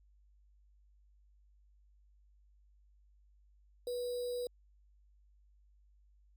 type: tone with sample-and-hold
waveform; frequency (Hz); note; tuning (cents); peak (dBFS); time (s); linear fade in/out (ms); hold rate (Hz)
sine; 489.4; B4; -16; -35; 3.87-4.47; 2; 4410
effects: added 50 Hz sine -63 dBFS peak until 6.36 s